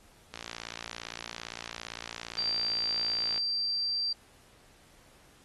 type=click train; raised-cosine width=0.2 ms; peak=-21 dBFS; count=176; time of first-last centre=0.34-3.378 s; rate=57.6 Hz
type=tone; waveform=sine; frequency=4699 Hz; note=D8; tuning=in tune; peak=-28 dBFS; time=2.38-4.13 s; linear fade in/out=5 ms
effects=pink hiss -60 dBFS RMS until 5.44 s + AAC 32 kbps